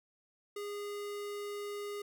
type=tone; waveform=square; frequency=410 Hz; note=G#4; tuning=22 cents flat; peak=-39 dBFS; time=0.56-2.02 s; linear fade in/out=5 ms; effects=none